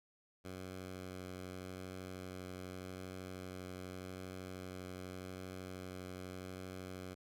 10% pulse tone with vibrato, 92.5 Hz, F#2, in tune, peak -37 dBFS, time 0.44-7.15 s, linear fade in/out 20 ms, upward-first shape triangle, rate 0.84 Hz, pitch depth 11 cents each way, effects none

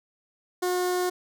sawtooth tone with notch filter, 361.2 Hz, F#4, 42 cents flat, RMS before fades -26 dBFS, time 0.62-1.1 s, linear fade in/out 10 ms, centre 2600 Hz, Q 1.4, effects none

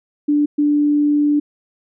sine tone bursts at uneven times, 293.7 Hz, D4, in tune, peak -12 dBFS, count 2, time 0.28-0.46 / 0.58-1.4 s, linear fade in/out 10 ms, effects none

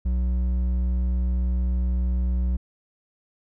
sine tone with hard clipping, 61.74 Hz, B1, in tune, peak -22 dBFS, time 0.05-2.57 s, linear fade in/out 10 ms, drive 6 dB, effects none

